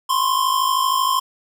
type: tone pair together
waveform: square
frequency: 1025.1 / 1078 Hz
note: C6 / C#6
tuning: -36 / -49 cents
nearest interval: minor second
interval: 87 cents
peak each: -20 dBFS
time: 0.09-1.2 s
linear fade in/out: 10 ms
effects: none